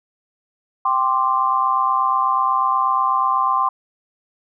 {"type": "chord", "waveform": "sine", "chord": "G suspended fourth", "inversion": "none", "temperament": "equal", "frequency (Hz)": [784, 1046.5, 1174.7], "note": ["G5", "C6", "D6"], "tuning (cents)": [0, 0, 0], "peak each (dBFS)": [-23, -17, -21], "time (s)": [0.85, 3.69], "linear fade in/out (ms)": 5, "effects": []}